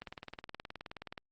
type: click train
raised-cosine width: 0.3 ms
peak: -27 dBFS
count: 23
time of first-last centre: 0.02-1.178 s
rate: 19 Hz
effects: Opus 32 kbps